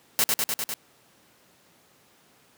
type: noise with echo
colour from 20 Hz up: white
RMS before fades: -21 dBFS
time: 0.19-0.24 s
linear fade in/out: 0 ms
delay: 100 ms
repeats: 5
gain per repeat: -2 dB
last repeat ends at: 0.74 s
effects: pink hiss -59 dBFS RMS until 2.57 s + high-pass 150 Hz 12 dB/octave